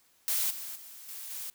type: noise with level steps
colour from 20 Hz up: blue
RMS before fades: -29 / -40 / -48 / -42 / -39 dBFS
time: 0.28-1.5 s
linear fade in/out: 0 ms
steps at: 0.5 / 0.75 / 1.08 / 1.3 s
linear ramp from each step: 10 ms
effects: white hiss -66 dBFS RMS until 1.54 s